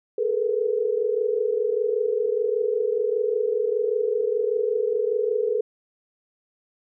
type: tone cluster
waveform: sine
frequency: 419.5 / 444.6 / 486.1 Hz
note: G#4 / A4 / B4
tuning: +17 / +18 / -28 cents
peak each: -25 dBFS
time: 0.18-5.61 s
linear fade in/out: 5 ms
effects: none